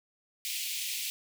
pink high-pass noise, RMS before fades -35 dBFS, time 0.45-1.1 s, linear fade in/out 0 ms, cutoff 2300 Hz, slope 48 dB/octave, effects none

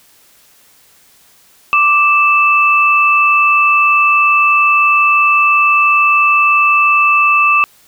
sine tone pair together, 1174.7 / 2637 Hz, D6 / E7, 0 / 0 cents, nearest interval octave + major second, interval 1400 cents, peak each -10 dBFS, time 1.73-7.64 s, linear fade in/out 0 ms, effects white hiss -48 dBFS RMS until 7.87 s

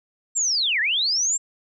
sine linear two-way sweep, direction down then up, 7580 to 1662 to 7580 Hz, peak -19 dBFS, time 0.35-1.38 s, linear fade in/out 20 ms, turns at 0.8 s, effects none

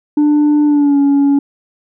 sine tone with pitch glide, 296.5 to 281.3 Hz, D4 to C#4, +17 to +26 cents, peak -5 dBFS, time 0.17-1.39 s, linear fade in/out 5 ms, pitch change -91 cents, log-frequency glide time 0.65-0.98 s, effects tanh soft clip ceiling -7 dBFS

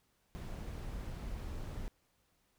brown noise, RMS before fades -42 dBFS, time 0.35-1.88 s, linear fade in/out 0 ms, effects pink hiss -75 dBFS RMS until 2.58 s

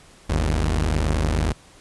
sawtooth tone pair together, 49.6 / 77.78 Hz, G1 / D#2, +21 / 0 cents, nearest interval minor sixth, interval 779 cents, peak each -18 dBFS, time 0.29-1.53 s, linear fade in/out 10 ms, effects pink hiss -50 dBFS RMS until 1.8 s + resampled to 24000 Hz

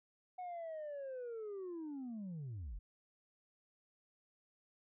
sine linear sweep, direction down, 738 to 37 Hz, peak -40 dBFS, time 0.38-2.79 s, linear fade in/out 10 ms, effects tanh soft clip ceiling -41 dBFS

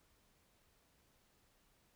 silence, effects pink hiss -73 dBFS RMS until 1.95 s

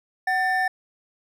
triangle tone pair together, 750 / 1783.8 Hz, F#5 / A6, +23 / +23 cents, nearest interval octave + minor third, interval 1500 cents, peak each -21 dBFS, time 0.27-0.68 s, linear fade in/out 5 ms, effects none

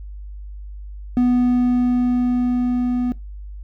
triangle tone with level ramp, 246.9 Hz, B3, in tune, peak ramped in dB -11 to -16 dBFS, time 1.17-3.12 s, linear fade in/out 0 ms, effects noise-tail reverb RT60 0.2 s tail -20 dB re dry + added 50 Hz sine -31 dBFS peak until 3.63 s

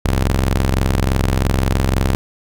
sawtooth ring-modulated tone, 66 Hz, C2, 16 cents sharp, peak -7 dBFS, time 0.05-2.15 s, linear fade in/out 0 ms, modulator 21.3 Hz, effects none

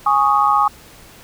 sine chord, Ab suspended fourth, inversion none, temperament equal, 830.6 / 1108.7 / 1244.5 Hz, Ab5 / Db6 / Eb6, 0 / 0 / 0 cents, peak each -16 dBFS, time 0.06-0.68 s, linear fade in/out 5 ms, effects pink hiss -43 dBFS RMS until 1.23 s

